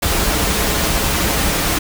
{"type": "noise with comb filter", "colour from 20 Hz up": "pink", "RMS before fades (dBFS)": -17, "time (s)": [0.02, 1.79], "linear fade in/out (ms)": 10, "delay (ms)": 8, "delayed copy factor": -0.5, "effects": []}